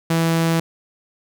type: tone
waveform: sawtooth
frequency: 164.81 Hz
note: E3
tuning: in tune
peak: -12 dBFS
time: 0.1-0.6 s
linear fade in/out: 5 ms
effects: none